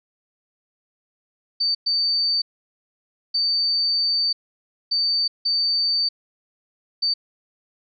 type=tone bursts at uneven times; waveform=sine; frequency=4586 Hz; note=D8; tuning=42 cents flat; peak=-18 dBFS; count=6; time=1.6-1.75 / 1.86-2.42 / 3.34-4.33 / 4.91-5.28 / 5.45-6.09 / 7.02-7.14 s; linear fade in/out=10 ms; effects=none